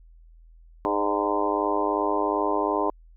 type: harmonic tone with a mistuned harmonic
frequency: 102.7 Hz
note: G#2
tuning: 19 cents flat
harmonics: 3 / 4 / 5 / 6 / 7 / 8 / 9 / 10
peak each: -29 / -28 / -33 / -30 / -33 / -33 / -29 / -29 dBFS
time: 0.85-2.9 s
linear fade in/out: 0 ms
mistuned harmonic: 6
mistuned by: -25 cents
effects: added 41 Hz sine -48 dBFS peak until 3.16 s